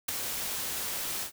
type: noise with ADSR envelope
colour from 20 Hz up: white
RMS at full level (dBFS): -27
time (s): 0.08-1.32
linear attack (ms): 9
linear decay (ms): 6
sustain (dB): -7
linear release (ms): 97
effects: none